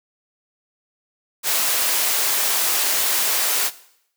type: high-pass noise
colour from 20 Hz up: white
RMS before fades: -20 dBFS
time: 1.43-3.71 s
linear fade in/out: 50 ms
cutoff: 420 Hz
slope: 12 dB/octave
effects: noise-tail reverb RT60 0.7 s tail -17 dB re dry